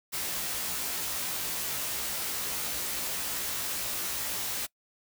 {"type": "noise with comb filter", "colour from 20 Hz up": "white", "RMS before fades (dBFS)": -33, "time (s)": [0.12, 4.67], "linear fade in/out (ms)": 20, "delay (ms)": 17, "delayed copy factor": 0.85, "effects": ["noise-tail reverb RT60 0.1 s tail -23 dB re dry"]}